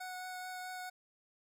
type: tone with vibrato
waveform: 25% pulse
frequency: 736 Hz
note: F#5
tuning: 9 cents flat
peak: -38 dBFS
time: 0-0.9 s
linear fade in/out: 10 ms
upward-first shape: triangle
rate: 4.6 Hz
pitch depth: 11 cents each way
effects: none